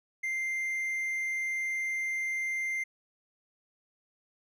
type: tone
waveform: triangle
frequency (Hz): 2093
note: C7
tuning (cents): 0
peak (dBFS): -28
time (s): 0.23-2.84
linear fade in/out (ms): 10
effects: none